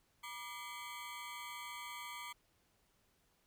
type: ring-modulated tone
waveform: 20% pulse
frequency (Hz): 1078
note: C#6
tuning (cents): -49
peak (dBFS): -37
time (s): 0.23-2.33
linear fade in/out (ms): 10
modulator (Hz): 113
effects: pink hiss -75 dBFS RMS until 3.46 s